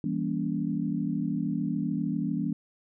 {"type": "chord", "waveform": "sine", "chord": "E diminished seventh", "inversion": "none", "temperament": "just", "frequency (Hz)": [164.81, 197.78, 237.3, 284.8], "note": ["E3", "G3", "Bb3", "Db4"], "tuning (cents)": [0, 16, 31, 47], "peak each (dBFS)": -32, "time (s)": [0.04, 2.53], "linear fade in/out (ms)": 2, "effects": []}